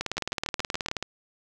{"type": "two click trains", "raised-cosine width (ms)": 0.2, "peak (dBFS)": [-12, -11], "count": [7, 19], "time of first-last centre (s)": [[0.18, 1.026], [0.01, 0.967]], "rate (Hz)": [7.09, 18.8], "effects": []}